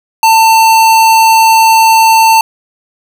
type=tone; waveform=square; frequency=895 Hz; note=A5; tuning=29 cents sharp; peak=-4 dBFS; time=0.23-2.41 s; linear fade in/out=2 ms; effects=none